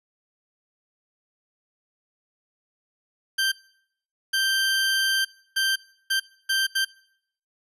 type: tone bursts at uneven times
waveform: 20% pulse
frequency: 1568 Hz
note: G6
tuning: in tune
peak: -16 dBFS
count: 6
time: 3.38-3.52 / 4.33-5.25 / 5.56-5.76 / 6.1-6.2 / 6.49-6.67 / 6.75-6.85 s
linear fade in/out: 10 ms
effects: noise-tail reverb RT60 0.7 s tail -23 dB re dry + resampled to 32000 Hz